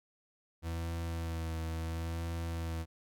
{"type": "tone with vibrato", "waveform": "40% pulse", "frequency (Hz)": 82.41, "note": "E2", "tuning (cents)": 0, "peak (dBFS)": -34, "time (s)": [0.62, 2.86], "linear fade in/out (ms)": 50, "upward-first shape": "sine", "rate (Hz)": 0.73, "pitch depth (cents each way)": 26, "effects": []}